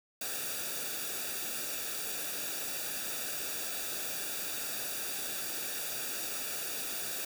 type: noise with comb filter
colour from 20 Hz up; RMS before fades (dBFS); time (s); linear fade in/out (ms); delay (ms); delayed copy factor
white; -37; 0.21-7.25; 5; 0.96; -0.7
effects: none